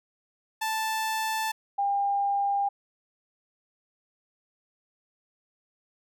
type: tone pair in turn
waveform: sawtooth / sine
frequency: 880 / 801.3 Hz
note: A5 / G5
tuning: 0 / +38 cents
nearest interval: major second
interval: 162 cents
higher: first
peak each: -23 dBFS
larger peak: neither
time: 0.61-1.52 / 1.78-2.69 s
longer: neither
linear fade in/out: 10 ms
effects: none